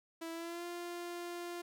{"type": "tone with pitch glide", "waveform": "sawtooth", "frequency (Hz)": [329.6, 348], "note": ["E4", "F4"], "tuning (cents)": [0, -6], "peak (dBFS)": -37, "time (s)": [0.21, 1.62], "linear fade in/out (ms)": 10, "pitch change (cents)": 94, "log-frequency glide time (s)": [0.32, 0.65], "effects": []}